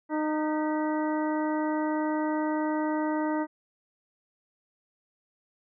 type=harmonic tone with a mistuned harmonic; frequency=307.2 Hz; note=D#4; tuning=22 cents flat; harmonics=1 / 2 / 3 / 4 / 5 / 6; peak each=-27 / -33 / -33 / -40 / -42 / -42 dBFS; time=0.09-3.47 s; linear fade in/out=50 ms; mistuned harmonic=6; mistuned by=+84 cents; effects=none